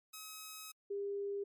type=tone pair in turn; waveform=5% pulse / sine; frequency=1275 / 401.6 Hz; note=D#6 / G4; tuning=+42 / +42 cents; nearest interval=octave + minor sixth; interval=2000 cents; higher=first; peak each=-35 / -36 dBFS; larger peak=first; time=0.13-0.72 / 0.9-1.44 s; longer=first; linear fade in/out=10 ms; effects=MP3 96 kbps

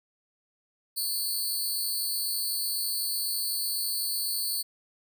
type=tone with amplitude modulation; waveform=10% pulse; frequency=4452 Hz; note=C#8; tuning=7 cents sharp; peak=-17 dBFS; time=0.96-4.63 s; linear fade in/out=20 ms; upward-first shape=sine; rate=294 Hz; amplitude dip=90%; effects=none

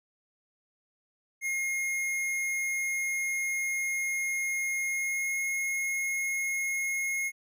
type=tone with pitch glide; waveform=square; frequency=2143 to 2157 Hz; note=C7 to C#7; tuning=+41 to -48 cents; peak=-29 dBFS; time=1.41-7.32 s; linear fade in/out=50 ms; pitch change=+11 cents; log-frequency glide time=4.84-5.4 s; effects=none

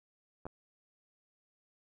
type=clicks; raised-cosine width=1 ms; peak=-29 dBFS; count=2; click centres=0.455 / 0.466 s; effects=none

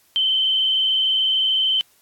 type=tone with vibrato; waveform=sine; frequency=3083 Hz; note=G7; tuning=29 cents flat; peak=-16 dBFS; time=0.16-1.81 s; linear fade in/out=0 ms; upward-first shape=square; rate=20 Hz; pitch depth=23 cents each way; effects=white hiss -58 dBFS RMS until 2.01 s + AAC 64 kbps

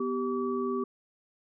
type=tone cluster; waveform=sine; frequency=247 / 390.3 / 1146 Hz; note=B3 / G4 / D6; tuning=0 / -8 / -43 cents; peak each=-32 / -30 / -36 dBFS; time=0-0.84 s; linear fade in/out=5 ms; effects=none

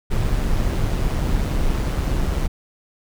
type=noise with amplitude modulation; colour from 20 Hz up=brown; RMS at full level=-18 dBFS; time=0.1-2.48 s; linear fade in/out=20 ms; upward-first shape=sine; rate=136 Hz; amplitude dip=40%; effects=none

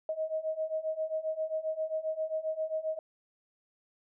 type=beating tone pair; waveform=sine; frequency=627 / 634.5 Hz; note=D#5 / D#5; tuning=+13 / +34 cents; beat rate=7.5 Hz; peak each=-35 / -33 dBFS; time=0.09-2.99 s; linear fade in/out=2 ms; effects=none

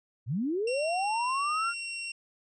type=linear sweep; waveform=sine; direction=up; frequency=97.1 to 1423 Hz; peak=-27 dBFS; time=0.26-1.74 s; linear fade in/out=50 ms
type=tone; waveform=sawtooth; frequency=2736 Hz; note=F7; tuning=36 cents flat; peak=-31 dBFS; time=0.67-2.12 s; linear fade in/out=5 ms
effects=resampled to 22050 Hz

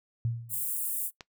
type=tone with exponential decay; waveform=sine; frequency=116.54 Hz; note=A#2; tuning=in tune; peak=-24 dBFS; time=0.25-0.67 s; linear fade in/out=0 ms; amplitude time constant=90 ms
type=high-pass noise; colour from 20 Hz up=white; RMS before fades=-32 dBFS; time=0.49-1.11 s; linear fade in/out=50 ms; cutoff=8300 Hz; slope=48 dB/octave
type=click; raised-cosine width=0.2 ms; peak=-24 dBFS; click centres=1.208 s
effects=noise-tail reverb RT60 0.1 s tail -19 dB re dry

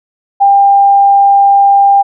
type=tone; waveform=sine; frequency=797 Hz; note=G5; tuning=28 cents sharp; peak=-3 dBFS; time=0.4-2.03 s; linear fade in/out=20 ms; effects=none

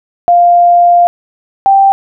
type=tone pair in turn; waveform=sine; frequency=698.5 / 784 Hz; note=F5 / G5; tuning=0 / 0 cents; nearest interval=major second; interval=200 cents; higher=second; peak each=-3 dBFS; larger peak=neither; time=0.28-1.07 / 1.66-1.92 s; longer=first; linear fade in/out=0 ms; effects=none

